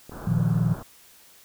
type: click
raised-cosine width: 2 ms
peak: -27 dBFS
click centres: 0.095 s
type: low-pass noise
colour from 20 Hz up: pink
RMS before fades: -38 dBFS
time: 0.11-0.83 s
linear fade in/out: 10 ms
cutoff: 1600 Hz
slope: 96 dB/octave
type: chord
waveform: sine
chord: Bb suspended fourth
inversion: none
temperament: equal with one note detuned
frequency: 116.54 / 154.49 / 174.61 Hz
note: Bb2 / Eb3 / F3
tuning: 0 / -12 / 0 cents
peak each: -24 dBFS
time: 0.27-0.74 s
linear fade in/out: 5 ms
effects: white hiss -53 dBFS RMS until 1.44 s